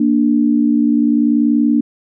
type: tone pair together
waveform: sine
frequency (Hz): 233.1 / 293.7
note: A#3 / D4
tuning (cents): 0 / 0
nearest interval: major third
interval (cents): 400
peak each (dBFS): -13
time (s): 0-1.81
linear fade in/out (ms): 5
effects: none